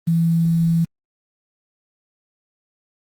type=tone with quantisation; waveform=sine; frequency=166.3 Hz; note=E3; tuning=16 cents sharp; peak=-14 dBFS; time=0.07-0.85 s; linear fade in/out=10 ms; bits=7; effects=Opus 24 kbps